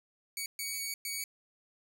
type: tone bursts at uneven times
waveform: 10% pulse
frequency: 2249 Hz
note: C#7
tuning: 24 cents sharp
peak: -26 dBFS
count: 3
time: 0.37-0.46 / 0.59-0.94 / 1.05-1.24 s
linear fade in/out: 2 ms
effects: none